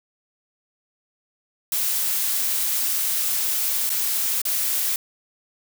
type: noise with dropouts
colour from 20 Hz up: blue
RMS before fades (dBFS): -23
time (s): 1.72-4.96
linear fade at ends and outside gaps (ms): 2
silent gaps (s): 3.894-3.901 / 4.417-4.452
effects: none